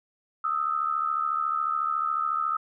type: tone pair together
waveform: sine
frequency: 1244.5 / 1318.5 Hz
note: D#6 / E6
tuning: 0 / 0 cents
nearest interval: minor second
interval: 100 cents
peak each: -27 / -27 dBFS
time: 0.44-2.57 s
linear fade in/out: 5 ms
effects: none